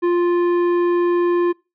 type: tone with tanh clipping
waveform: triangle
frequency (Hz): 349.2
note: F4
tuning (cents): 0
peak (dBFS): -16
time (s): 0.02-1.53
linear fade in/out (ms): 20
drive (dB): 15
effects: noise-tail reverb RT60 0.3 s tail -26 dB re dry